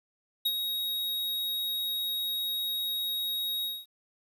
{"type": "tone with ADSR envelope", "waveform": "square", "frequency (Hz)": 3781, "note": "A#7", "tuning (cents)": 24, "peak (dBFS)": -24, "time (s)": [0.45, 3.86], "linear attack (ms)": 10, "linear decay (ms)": 50, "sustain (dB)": -6, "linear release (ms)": 220, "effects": ["11-bit"]}